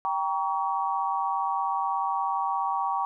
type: chord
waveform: sine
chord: G diminished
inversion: none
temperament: just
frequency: 784 / 940.8 / 1128.9 Hz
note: G5 / Bb5 / Db6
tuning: 0 / +16 / +31 cents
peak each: -29 dBFS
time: 0.05-3.05 s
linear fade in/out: 0 ms
effects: none